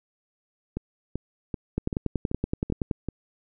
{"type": "two click trains", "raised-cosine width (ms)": 3, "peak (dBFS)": [-12, -16], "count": [13, 7], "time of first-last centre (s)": [[1.78, 2.912], [0.77, 3.087]], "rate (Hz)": [10.6, 2.59], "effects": []}